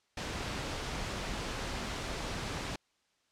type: noise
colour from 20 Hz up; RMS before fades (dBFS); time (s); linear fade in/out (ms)
pink; -37; 0.17-2.76; 5
effects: white hiss -74 dBFS RMS until 3.31 s + low-pass 6000 Hz 12 dB/octave